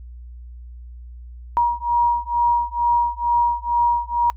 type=beating tone pair; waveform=sine; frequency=951 / 953.2 Hz; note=A#5 / A#5; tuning=+34 / +38 cents; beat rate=2.2 Hz; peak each=-19 dBFS; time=1.57-4.3 s; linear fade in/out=0 ms; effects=noise-tail reverb RT60 0.1 s tail -25 dB re dry + added 60 Hz sine -35 dBFS peak until 4.36 s